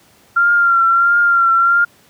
sine tone with vibrato, 1382 Hz, F6, 19 cents flat, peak -9 dBFS, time 0.36-1.85 s, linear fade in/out 10 ms, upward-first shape triangle, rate 1.5 Hz, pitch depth 40 cents each way, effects pink hiss -50 dBFS RMS until 2.09 s + high-pass 100 Hz 12 dB/octave

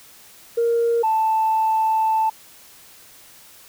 sine tone pair in turn, 466.9 / 881.4 Hz, A#4 / A5, +3 / +3 cents, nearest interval major seventh, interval 1100 cents, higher second, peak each -15 dBFS, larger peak neither, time 0.57-1.03 / 1.03-2.3 s, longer second, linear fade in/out 10 ms, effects tanh soft clip ceiling -12 dBFS + white hiss -47 dBFS RMS until 3.68 s

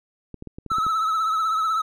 clicks, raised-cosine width 3 ms, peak -23 dBFS, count 8, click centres 0.343 / 0.424 / 0.473 / 0.585 / 0.663 / 0.717 / 0.784 / 0.866 s
triangle tone with vibrato, 1300 Hz, E6, 24 cents flat, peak -18 dBFS, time 0.7-1.82 s, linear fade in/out 10 ms, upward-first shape triangle, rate 16 Hz, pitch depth 58 cents each way
effects none

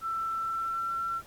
sine tone with pitch glide, 1334 to 1352.6 Hz, E6 to E6, +20 to +44 cents, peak -29 dBFS, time 0.01-1.22 s, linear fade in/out 50 ms, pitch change +24 cents, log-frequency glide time 0.38-0.92 s, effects pink hiss -54 dBFS RMS until 1.26 s + AAC 64 kbps

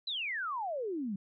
sine exponential sweep, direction down, 4092 to 185 Hz, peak -33 dBFS, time 0.07-1.16 s, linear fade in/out 5 ms, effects none

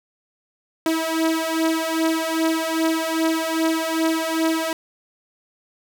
sawtooth beating tone pair, 322 / 324.5 Hz, E4 / E4, -41 / -27 cents, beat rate 2.5 Hz, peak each -19 / -18 dBFS, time 0.86-4.73 s, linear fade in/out 2 ms, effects none

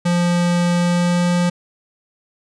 square tone with pitch glide, 174.6 to 175.81 Hz, F3 to F3, 0 to +12 cents, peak -15 dBFS, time 0.05-1.5 s, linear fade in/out 10 ms, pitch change +12 cents, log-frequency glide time 0.74-1.3 s, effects resampled to 22050 Hz

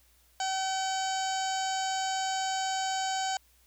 harmonic tone, 764 Hz, G5, 45 cents flat, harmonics 1 / 2 / 3 / 4 / 5 / 6 / 7 / 8 / 9 / 10, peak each -30 / -38 / -46 / -40 / -46 / -41 / -46 / -50 / -39 / -45 dBFS, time 0.4-3.37 s, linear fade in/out 2 ms, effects added 60 Hz sine -65 dBFS peak until 3.66 s + white hiss -65 dBFS RMS until 3.66 s

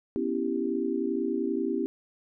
sine chord, C# half-diminished seventh, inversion third, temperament equal, 246.9 / 277.2 / 329.6 / 392 Hz, B3 / C#4 / E4 / G4, 0 / 0 / 0 / 0 cents, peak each -32 / -32 / -31 / -31 dBFS, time 0.16-1.86 s, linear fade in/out 0 ms, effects none

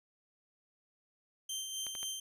20% pulse tone with tremolo, 3136 Hz, G7, in tune, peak -31 dBFS, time 1.49-2.2 s, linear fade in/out 5 ms, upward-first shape sine, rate 3.9 Hz, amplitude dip 40%
clicks, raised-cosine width 0.3 ms, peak -30 dBFS, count 3, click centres 1.867 / 1.952 / 2.03 s
effects none

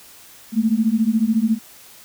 sine beating tone pair, 215.3 / 229.3 Hz, A3 / A#3, -37 / -28 cents, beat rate 14 Hz, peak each -18 dBFS, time 0.52-1.59 s, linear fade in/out 50 ms, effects white hiss -45 dBFS RMS until 2.04 s

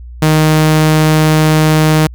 sawtooth tone, 155.6 Hz, D#3, in tune, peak -3 dBFS, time 0.22-2.07 s, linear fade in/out 5 ms, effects added 60 Hz sine -27 dBFS peak until 2.14 s

